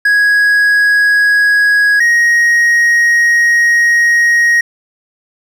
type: tone pair in turn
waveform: triangle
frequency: 1661.2 / 1880.6 Hz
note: G#6 / A#6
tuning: 0 / +15 cents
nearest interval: major second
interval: 215 cents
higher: second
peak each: -5 dBFS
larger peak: neither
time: 0.05-2 / 2-4.61 s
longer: second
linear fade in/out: 5 ms
effects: none